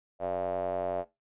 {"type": "tone with band-pass filter", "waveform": "square", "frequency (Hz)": 45.31, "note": "F#1", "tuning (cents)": -36, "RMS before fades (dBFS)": -32, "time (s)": [0.19, 1.05], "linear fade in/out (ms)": 50, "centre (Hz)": 630, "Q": 7.2, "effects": ["noise-tail reverb RT60 0.2 s tail -17 dB re dry", "resampled to 8000 Hz"]}